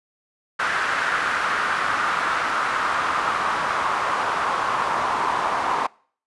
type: noise with band-pass filter sweep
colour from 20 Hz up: pink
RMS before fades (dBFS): -23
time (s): 0.59-5.87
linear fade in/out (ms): 10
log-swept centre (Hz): 1500 to 990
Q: 3
effects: noise-tail reverb RT60 0.5 s tail -25 dB re dry + resampled to 24000 Hz